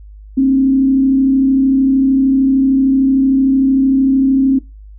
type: tone with frequency modulation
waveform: sine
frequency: 267.7 Hz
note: C4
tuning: 40 cents sharp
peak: -8 dBFS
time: 0.37-4.59 s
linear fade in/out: 10 ms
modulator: 33.2 Hz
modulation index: 0.38
effects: noise-tail reverb RT60 0.2 s tail -18 dB re dry + added 51 Hz sine -33 dBFS peak until 4.98 s